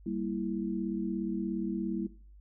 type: chord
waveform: sine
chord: E diminished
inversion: first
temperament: equal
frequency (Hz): 196 / 233.1 / 329.6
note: G3 / Bb3 / E4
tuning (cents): 0 / 0 / 0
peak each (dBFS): -35 / -36 / -35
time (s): 0.06-2.07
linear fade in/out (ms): 5
effects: noise-tail reverb RT60 0.4 s tail -17 dB re dry + added 50 Hz sine -51 dBFS peak until 2.4 s